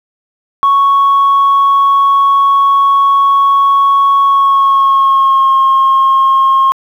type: tone with pitch glide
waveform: sine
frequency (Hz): 1108.7 to 1074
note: C#6 to C6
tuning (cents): 0 to +45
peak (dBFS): -4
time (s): 0.63-6.72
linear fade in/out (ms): 0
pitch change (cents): -55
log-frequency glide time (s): 4.22-5.56
effects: tanh soft clip ceiling -3 dBFS + 7-bit